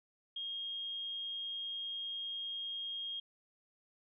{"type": "tone", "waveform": "sine", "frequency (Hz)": 3245, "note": "G#7", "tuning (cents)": -41, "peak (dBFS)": -38, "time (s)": [0.36, 3.2], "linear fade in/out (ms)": 5, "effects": []}